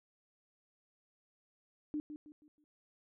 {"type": "tone with echo", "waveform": "sine", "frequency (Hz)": 300, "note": "D4", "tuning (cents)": 37, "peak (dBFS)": -34, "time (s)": [1.94, 2], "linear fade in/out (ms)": 0, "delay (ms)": 160, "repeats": 4, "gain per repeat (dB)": -9, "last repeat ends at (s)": 2.64, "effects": []}